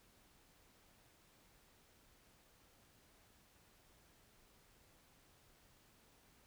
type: silence
effects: pink hiss -69 dBFS RMS until 6.46 s